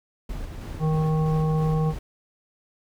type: noise with tremolo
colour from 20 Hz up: brown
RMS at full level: -33 dBFS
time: 0.29-1.99 s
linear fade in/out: 5 ms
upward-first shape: square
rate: 3.1 Hz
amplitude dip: 25%
type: harmonic tone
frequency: 156.6 Hz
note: D#3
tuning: 11 cents sharp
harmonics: 1 / 3 / 5 / 7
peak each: -20 / -30 / -34 / -37 dBFS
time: 0.79-1.94 s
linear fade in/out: 50 ms
effects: none